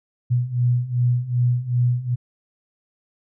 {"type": "beating tone pair", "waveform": "sine", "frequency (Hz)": [121.1, 123.7], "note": ["B2", "B2"], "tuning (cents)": [-34, 3], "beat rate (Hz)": 2.6, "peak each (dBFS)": [-22, -19], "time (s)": [0.3, 2.16], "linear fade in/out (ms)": 20, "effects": []}